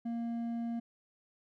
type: tone with hard clipping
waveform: sine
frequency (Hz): 233.1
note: A#3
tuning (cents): 0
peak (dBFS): -35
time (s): 0.05-0.8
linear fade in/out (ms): 10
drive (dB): 5
effects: none